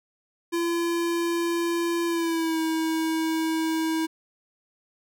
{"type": "tone with pitch glide", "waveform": "square", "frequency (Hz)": [340.1, 321.4], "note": ["F4", "E4"], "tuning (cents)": [-46, -44], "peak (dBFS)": -24, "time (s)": [0.52, 4.07], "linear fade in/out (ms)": 20, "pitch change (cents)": -98, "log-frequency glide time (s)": [2.06, 2.59], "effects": []}